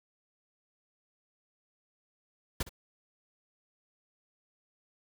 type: noise with echo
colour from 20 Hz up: pink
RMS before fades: -32 dBFS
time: 2.6-2.63 s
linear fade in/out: 5 ms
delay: 63 ms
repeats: 1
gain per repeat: -15 dB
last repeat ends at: 2.693 s
effects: none